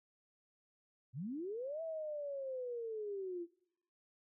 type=linear two-way sweep; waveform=sine; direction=up then down; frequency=110 to 659.3 to 334.7 Hz; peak=-39 dBFS; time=1.13-3.47 s; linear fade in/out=50 ms; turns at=1.82 s; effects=noise-tail reverb RT60 0.8 s tail -24 dB re dry